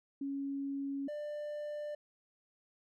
sine / triangle tone pair in turn, 277.2 / 593.8 Hz, C#4 / D5, 0 / +19 cents, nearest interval octave + minor second, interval 1319 cents, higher second, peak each -35 / -36 dBFS, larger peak first, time 0.21-1.08 / 1.08-1.95 s, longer neither, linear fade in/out 5 ms, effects none

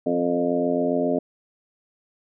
harmonic tone with a mistuned harmonic, 87.31 Hz, F2, in tune, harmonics 2 / 3 / 4 / 5 / 6 / 7 / 8, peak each -33 / -24 / -30 / -26 / -34 / -25 / -33 dBFS, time 0.06-1.19 s, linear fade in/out 5 ms, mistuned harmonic 6, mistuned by +15 cents, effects none

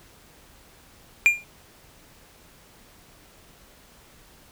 triangle tone with exponential decay, 2400 Hz, D7, 37 cents sharp, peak -8 dBFS, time 1.26-1.44 s, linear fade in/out 0 ms, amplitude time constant 39 ms, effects pink hiss -53 dBFS RMS until 4.51 s

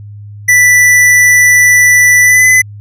square tone with pitch glide, 1975.5 to 2015 Hz, B6 to B6, 0 to +34 cents, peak -4 dBFS, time 0.48-2.62 s, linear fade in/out 10 ms, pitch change +34 cents, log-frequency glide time 2.22-2.46 s, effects added 103 Hz sine -26 dBFS peak until 2.8 s + resampled to 32000 Hz

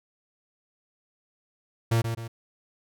45% pulse tone with echo, 114.9 Hz, A#2, 25 cents flat, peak -20 dBFS, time 1.91-2.02 s, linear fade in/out 10 ms, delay 130 ms, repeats 2, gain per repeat -7 dB, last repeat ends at 2.28 s, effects none

